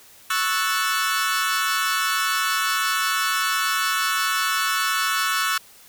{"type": "chord", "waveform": "sawtooth", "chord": "F# minor seventh", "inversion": "second", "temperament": "equal", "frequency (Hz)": [1108.7, 1318.5, 1480, 1760], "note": ["C#6", "E6", "F#6", "A6"], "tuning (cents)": [0, 0, 0, 0], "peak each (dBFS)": [-23, -21, -22, -25], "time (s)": [0.3, 5.58], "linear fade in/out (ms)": 5, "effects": ["white hiss -49 dBFS RMS until 5.88 s"]}